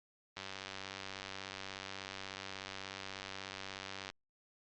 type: click train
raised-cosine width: 0.2 ms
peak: -25 dBFS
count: 361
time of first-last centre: 0.37-4.101 s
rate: 96.5 Hz
effects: low-pass 6000 Hz 12 dB/octave + Opus 32 kbps